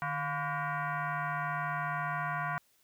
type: tone with frequency modulation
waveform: sine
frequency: 152.4 Hz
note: D#3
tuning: 36 cents flat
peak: -31 dBFS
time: 0.02-2.58 s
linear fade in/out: 0 ms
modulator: 429 Hz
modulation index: 3.8
effects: white hiss -69 dBFS RMS until 2.83 s